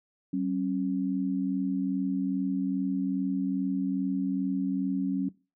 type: tone pair together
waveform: sine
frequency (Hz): 190.46 / 272.9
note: G3 / C#4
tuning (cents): -50 / -27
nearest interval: tritone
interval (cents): 623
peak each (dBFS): -30 / -28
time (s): 0.33-5.29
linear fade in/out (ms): 5
effects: noise-tail reverb RT60 0.3 s tail -20 dB re dry